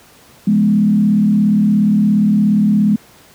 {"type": "tone with frequency modulation", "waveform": "sine", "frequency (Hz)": 207.7, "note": "G#3", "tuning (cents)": 0, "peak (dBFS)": -9, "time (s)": [0.47, 2.96], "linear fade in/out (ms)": 5, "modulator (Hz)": 37.1, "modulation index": 0.76, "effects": ["pink hiss -45 dBFS RMS until 3.34 s", "high-pass 80 Hz 12 dB/octave"]}